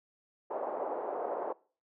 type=band-pass noise; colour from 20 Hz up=pink; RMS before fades=-36 dBFS; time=0.5-1.53 s; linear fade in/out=10 ms; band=450 to 860 Hz; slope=24 dB/octave; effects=noise-tail reverb RT60 0.4 s tail -22 dB re dry